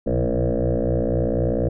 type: tone with frequency modulation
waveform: sine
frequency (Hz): 212.7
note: G#3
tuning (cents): +42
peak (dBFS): -17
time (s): 0.06-1.69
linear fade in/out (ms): 10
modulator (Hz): 60.2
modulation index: 6.3
effects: tanh soft clip ceiling -13 dBFS